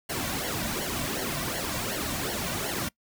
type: noise with flanger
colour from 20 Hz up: pink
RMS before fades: -31 dBFS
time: 0.09-2.89 s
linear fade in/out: 10 ms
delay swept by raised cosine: 0.8 to 2.4 ms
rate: 2.7 Hz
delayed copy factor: -0.75
effects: noise-tail reverb RT60 0.1 s tail -23 dB re dry